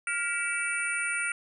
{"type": "tone cluster", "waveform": "sine", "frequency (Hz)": [1410, 1939, 2295, 2663, 9080], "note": ["F6", "B6", "D7", "E7", "C#9"], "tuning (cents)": [16, -32, -40, 17, 41], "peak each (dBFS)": [-31, -37, -33, -36, -36], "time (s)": [0.07, 1.32], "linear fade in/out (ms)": 2, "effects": []}